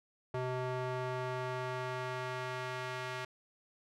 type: tone with band-pass filter sweep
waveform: square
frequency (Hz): 127.4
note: C3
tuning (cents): -46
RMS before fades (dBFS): -38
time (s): 0.34-3.25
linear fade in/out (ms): 5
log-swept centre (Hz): 660 to 1800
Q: 0.73
effects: none